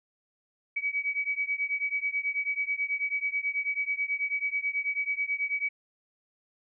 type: beating tone pair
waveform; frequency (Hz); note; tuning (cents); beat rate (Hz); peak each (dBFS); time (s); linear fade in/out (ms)
sine; 2270 / 2279.2; C#7 / C#7; +41 / +48; 9.2; -30 / -31; 0.76-5.69; 10
effects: none